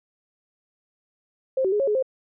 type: tone with pitch steps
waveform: sine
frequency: 526 / 379.7 / 416.3 / 549 / 420.9 / 525 Hz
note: C5 / F#4 / G#4 / C#5 / G#4 / C5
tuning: +9 / +45 / +4 / -17 / +23 / +6 cents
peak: -19 dBFS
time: 1.57-2.026 s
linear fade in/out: 5 ms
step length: 76 ms
effects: none